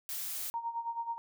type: noise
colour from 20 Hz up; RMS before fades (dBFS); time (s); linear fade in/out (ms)
blue; -38; 0.09-0.5; 0
type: tone with tremolo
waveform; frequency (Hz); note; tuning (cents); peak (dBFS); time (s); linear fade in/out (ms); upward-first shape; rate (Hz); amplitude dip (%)
sine; 929; A#5; -6; -31; 0.54-1.18; 0; sine; 9.3; 75
effects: none